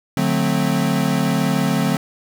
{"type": "chord", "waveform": "square", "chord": "D dominant seventh", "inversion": "none", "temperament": "equal with one note detuned", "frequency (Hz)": [146.83, 180.56, 220, 261.6], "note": ["D3", "F#3", "A3", "C4"], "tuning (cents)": [0, -42, 0, 0], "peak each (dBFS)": [-23, -22, -23, -23], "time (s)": [0.17, 1.97], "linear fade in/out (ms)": 2, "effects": []}